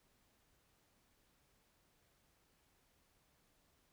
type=silence; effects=pink hiss -75 dBFS RMS until 3.92 s

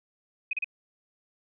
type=tone bursts; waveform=sine; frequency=2515 Hz; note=D#7; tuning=18 cents sharp; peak=-26 dBFS; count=3; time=0.51-0.644 s; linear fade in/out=5 ms; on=22 ms; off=34 ms; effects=none

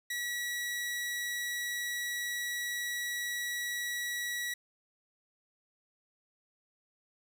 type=tone; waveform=sawtooth; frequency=1933 Hz; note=B6; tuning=38 cents flat; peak=-30 dBFS; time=0.1-4.54 s; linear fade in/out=5 ms; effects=none

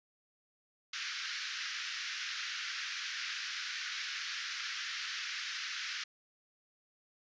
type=band-pass noise; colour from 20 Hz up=pink; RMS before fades=-40 dBFS; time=0.93-6.04 s; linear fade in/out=5 ms; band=1400 to 6000 Hz; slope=48 dB/octave; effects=resampled to 16000 Hz

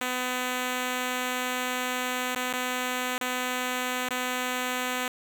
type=tone with dropouts; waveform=5% pulse; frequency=251.6 Hz; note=B3; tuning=32 cents sharp; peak=-16 dBFS; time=0.01-5.08 s; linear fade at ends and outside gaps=2 ms; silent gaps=2.349-2.359 / 2.528-2.536 / 3.181-3.211 / 4.088-4.107 s; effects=8-bit

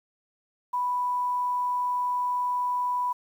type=tone; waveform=sine; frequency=987.8 Hz; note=B5; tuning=in tune; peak=-24 dBFS; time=0.73-3.13 s; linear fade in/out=10 ms; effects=9-bit

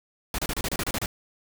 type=noise bursts; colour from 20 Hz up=pink; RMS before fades=-28 dBFS; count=10; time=0.34-1.06 s; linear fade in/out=2 ms; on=45 ms; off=30 ms; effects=none

